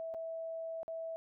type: tone with dropouts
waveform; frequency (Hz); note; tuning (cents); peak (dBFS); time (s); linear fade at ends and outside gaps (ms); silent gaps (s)
sine; 654; E5; -14; -38; 0-1.16; 0; 0.14-0.146 / 0.831-0.88
effects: none